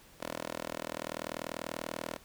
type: tone with high-pass filter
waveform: 10% pulse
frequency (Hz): 40.27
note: E1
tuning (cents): -40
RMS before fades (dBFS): -40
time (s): 0.2-2.17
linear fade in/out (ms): 10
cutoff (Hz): 420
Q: 1.2
effects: pink hiss -58 dBFS RMS until 2.24 s